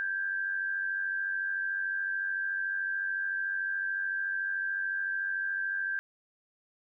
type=tone pair together; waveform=sine; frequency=1576 / 1669.7 Hz; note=G6 / G#6; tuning=+9 / +9 cents; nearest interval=minor second; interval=100 cents; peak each=-30 / -38 dBFS; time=0-5.99 s; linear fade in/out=0 ms; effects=none

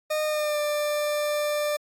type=tone with pitch glide; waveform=40% pulse; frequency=613 to 593.8 Hz; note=D#5 to D5; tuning=-26 to +19 cents; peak=-23 dBFS; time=0.1-1.77 s; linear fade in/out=10 ms; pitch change=-55 cents; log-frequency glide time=0.24-0.59 s; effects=AAC 64 kbps

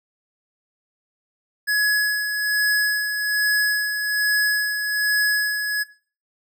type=tone with tremolo; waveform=square; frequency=1686 Hz; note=G#6; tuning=26 cents sharp; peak=-17 dBFS; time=1.67-5.84 s; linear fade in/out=20 ms; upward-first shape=sine; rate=1.2 Hz; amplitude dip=50%; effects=noise-tail reverb RT60 0.4 s tail -18 dB re dry

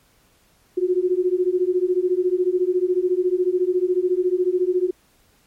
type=beating tone pair; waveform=sine; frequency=356.6 / 370.6 Hz; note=F4 / F#4; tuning=+36 / +3 cents; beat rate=14 Hz; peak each=-20 dBFS; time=0.77-4.91 s; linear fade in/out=10 ms; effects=pink hiss -59 dBFS RMS until 5.46 s + MP3 64 kbps

